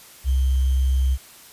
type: tone with sample-and-hold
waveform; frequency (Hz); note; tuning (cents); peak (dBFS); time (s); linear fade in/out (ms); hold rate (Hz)
sine; 65.5; C2; +2; -16; 0.24-1.18; 50; 3150
effects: white hiss -46 dBFS RMS until 1.52 s + resampled to 32000 Hz